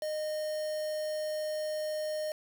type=tone with quantisation; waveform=triangle; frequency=614 Hz; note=D#5; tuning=23 cents flat; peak=-30 dBFS; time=0.02-2.32 s; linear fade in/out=2 ms; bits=7; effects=none